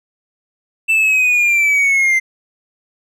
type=linear sweep; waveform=triangle; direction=down; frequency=2663 to 2073 Hz; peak=-9 dBFS; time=0.88-2.2 s; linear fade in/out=20 ms; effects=none